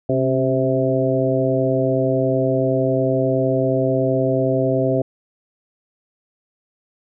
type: harmonic tone with a mistuned harmonic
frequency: 130.81 Hz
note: C3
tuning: in tune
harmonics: 1 / 2 / 3 / 4 / 5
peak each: -22 / -22 / -22 / -22 / -22 dBFS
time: 0.09-5.02 s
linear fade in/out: 5 ms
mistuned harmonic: 2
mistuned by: +52 cents
effects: none